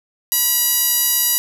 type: tone with band-pass filter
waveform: 10% pulse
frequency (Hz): 969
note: B5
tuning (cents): -33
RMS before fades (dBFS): -17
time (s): 0.32-1.38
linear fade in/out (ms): 0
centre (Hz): 11000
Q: 5.3
effects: 7-bit